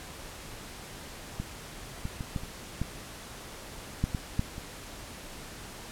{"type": "clicks", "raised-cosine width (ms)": 5, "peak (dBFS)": [-20, -21, -22, -19, -29, -17, -13, -17, -13, -26], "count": 10, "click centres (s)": [1.4, 2.054, 2.208, 2.362, 2.435, 2.816, 4.04, 4.148, 4.394, 4.581], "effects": ["pink hiss -44 dBFS RMS until 5.91 s", "low-pass 12000 Hz 12 dB/octave"]}